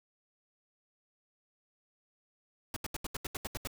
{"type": "noise bursts", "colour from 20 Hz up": "pink", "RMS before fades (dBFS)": -37, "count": 10, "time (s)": [2.74, 3.673], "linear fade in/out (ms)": 2, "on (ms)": 24, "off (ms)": 77, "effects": []}